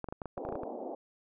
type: clicks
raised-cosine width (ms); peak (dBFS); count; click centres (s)
1; -24; 11; 0.043 / 0.087 / 0.125 / 0.218 / 0.257 / 0.378 / 0.451 / 0.489 / 0.525 / 0.555 / 0.634
type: band-pass noise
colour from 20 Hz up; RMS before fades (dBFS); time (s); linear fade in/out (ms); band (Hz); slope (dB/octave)
white; -40; 0.37-0.95; 5; 240 to 780; 48
effects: none